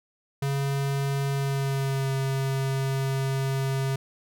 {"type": "tone with pitch glide", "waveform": "square", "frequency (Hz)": [138.7, 134.91], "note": ["C#3", "C#3"], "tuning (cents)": [1, -47], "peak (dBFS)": -25, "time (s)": [0.42, 3.96], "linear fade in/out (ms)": 5, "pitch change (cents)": -48, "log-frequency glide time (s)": [1.33, 2.12], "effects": []}